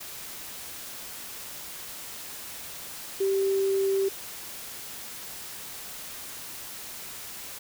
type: tone in noise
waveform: sine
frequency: 389.2 Hz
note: G4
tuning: 12 cents flat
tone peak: -22 dBFS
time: 3.2-4.09 s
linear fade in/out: 10 ms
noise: white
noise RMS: -40 dBFS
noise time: 0-7.59 s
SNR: +15 dB
effects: none